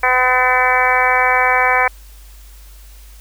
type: harmonic tone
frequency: 253.4 Hz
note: B3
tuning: 45 cents sharp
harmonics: 2 / 3 / 4 / 5 / 6 / 7 / 8 / 9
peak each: -22 / -18 / -18 / -22 / -21 / -19 / -21 / -18 dBFS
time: 0.03-1.88 s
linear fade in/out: 5 ms
effects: added 50 Hz sine -37 dBFS peak until 3.2 s + white hiss -47 dBFS RMS until 3.2 s